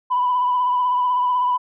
sine tone with vibrato, 993 Hz, B5, 9 cents sharp, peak -15 dBFS, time 0.1-1.58 s, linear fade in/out 20 ms, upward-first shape triangle, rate 16 Hz, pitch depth 33 cents each way, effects tanh soft clip ceiling -12 dBFS

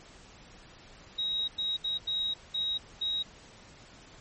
sine tone bursts at uneven times, 3805 Hz, A#7, 35 cents sharp, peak -28 dBFS, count 6, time 1.18-1.48 / 1.58-1.77 / 1.84-1.98 / 2.07-2.34 / 2.54-2.78 / 3.01-3.23 s, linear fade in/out 10 ms, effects pink hiss -53 dBFS RMS until 4.2 s + MP3 32 kbps

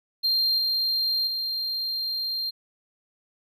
triangle tone with level steps, 4186 Hz, C8, in tune, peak -19 / -21 / -25 dBFS, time 0.23-2.51 s, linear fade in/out 20 ms, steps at 0.58 / 1.27 s, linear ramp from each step 2 ms, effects none

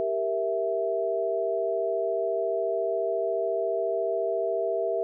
sine chord, E diminished, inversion first, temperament equal, 392 / 466.2 / 659.3 Hz, G4 / Bb4 / E5, 0 / 0 / 0 cents, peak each -30 / -30 / -27 dBFS, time 0-5.03 s, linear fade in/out 0 ms, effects none

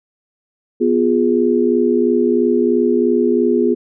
sine chord, F diminished, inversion second, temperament equal with one note detuned, 246.9 / 352.3 / 415.3 Hz, Cb4 / F4 / Ab4, 0 / +15 / 0 cents, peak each -16 dBFS, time 0.8-3.75 s, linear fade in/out 20 ms, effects none

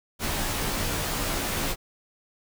pink noise with comb filter, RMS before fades -28 dBFS, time 0.19-1.76 s, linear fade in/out 50 ms, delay 16 ms, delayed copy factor -0.9, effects none

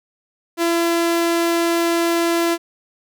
sawtooth tone, 337.9 Hz, E4, 43 cents sharp, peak -12 dBFS, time 0.57-2.58 s, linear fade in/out 50 ms, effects none

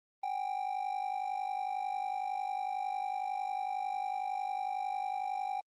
triangle ring-modulated tone, 784 Hz, G5, in tune, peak -28 dBFS, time 0.23-5.61 s, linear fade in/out 5 ms, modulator 25.5 Hz, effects Opus 24 kbps

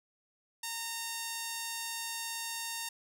5% pulse tone, 919 Hz, A#5, 25 cents flat, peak -24 dBFS, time 0.63-2.89 s, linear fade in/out 5 ms, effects none

